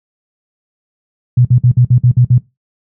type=tone bursts; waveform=sine; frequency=123.4 Hz; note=B2; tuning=1 cent flat; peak=-4 dBFS; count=8; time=1.37-2.38 s; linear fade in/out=5 ms; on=79 ms; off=54 ms; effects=noise-tail reverb RT60 0.2 s tail -18 dB re dry + high-pass 80 Hz 12 dB/octave